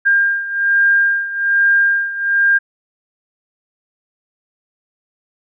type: beating tone pair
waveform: sine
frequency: 1603 / 1604.2 Hz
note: G6 / G6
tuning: +38 / +40 cents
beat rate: 1.2 Hz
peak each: -13 / -17 dBFS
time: 0.05-2.59 s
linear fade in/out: 20 ms
effects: none